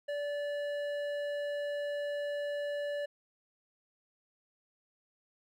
triangle tone with hard clipping, 580 Hz, D5, 22 cents flat, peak -35 dBFS, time 0.08-3.06 s, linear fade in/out 10 ms, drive 14 dB, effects none

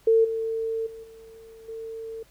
sine tone with level steps, 449.6 Hz, A4, 37 cents sharp, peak -15 / -25 / -38 / -44 / -33 dBFS, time 0.07-2.23 s, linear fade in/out 5 ms, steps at 0.24 / 0.86 / 1.03 / 1.68 s, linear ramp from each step 10 ms, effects added 50 Hz sine -59 dBFS peak until 2.3 s + pink hiss -59 dBFS RMS until 2.3 s

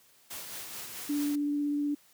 white noise with tremolo, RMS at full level -40 dBFS, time 0.3-1.36 s, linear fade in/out 10 ms, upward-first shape sine, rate 4.6 Hz, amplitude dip 35%
sine tone with vibrato, 290.7 Hz, D4, 18 cents flat, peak -27 dBFS, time 1.09-1.95 s, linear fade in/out 10 ms, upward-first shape triangle, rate 16 Hz, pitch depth 11 cents each way
effects white hiss -62 dBFS RMS until 2.13 s + high-pass 80 Hz 12 dB/octave

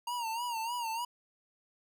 square tone with vibrato, 932.3 Hz, A#5, in tune, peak -34 dBFS, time 0.07-1.05 s, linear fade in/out 5 ms, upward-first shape sine, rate 3.3 Hz, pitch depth 87 cents each way, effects none

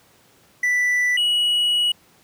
triangle tone pair in turn, 1975.5 / 2925 Hz, B6 / F#7, 0 / -21 cents, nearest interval perfect fifth, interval 679 cents, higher second, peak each -15 / -15 dBFS, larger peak neither, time 0.63-1.17 / 1.17-1.92 s, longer second, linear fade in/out 5 ms, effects pink hiss -55 dBFS RMS until 2.23 s + high-pass 100 Hz 12 dB/octave

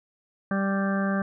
harmonic tone, 196 Hz, G3, in tune, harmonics 1 / 2 / 3 / 4 / 6 / 7 / 8 / 9, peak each -24 / -37 / -32 / -38 / -34 / -44 / -33 / -42 dBFS, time 0.51-1.22 s, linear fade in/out 2 ms, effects none

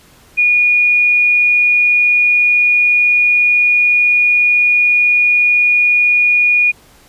sine tone, 2446 Hz, D#7, 30 cents flat, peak -8 dBFS, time 0.37-6.72 s, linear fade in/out 20 ms, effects pink hiss -46 dBFS RMS until 7.08 s + resampled to 32000 Hz

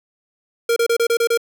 square tone bursts, 466.2 Hz, A#4, in tune, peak -15 dBFS, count 7, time 0.69-1.375 s, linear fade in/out 5 ms, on 73 ms, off 29 ms, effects none

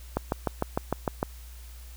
click train, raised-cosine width 1 ms, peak -11 dBFS, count 8, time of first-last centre 0.17-1.229 s, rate 6.61 Hz, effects added 60 Hz sine -42 dBFS peak until 1.96 s + white hiss -53 dBFS RMS until 1.96 s

